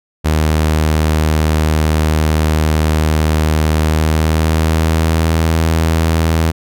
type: tone with pitch glide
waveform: sawtooth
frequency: 77.78 to 81.08 Hz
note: D#2 to E2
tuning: 0 to -28 cents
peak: -7 dBFS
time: 0.24-6.52 s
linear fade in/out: 20 ms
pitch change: +72 cents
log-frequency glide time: 3.74-5.33 s
effects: none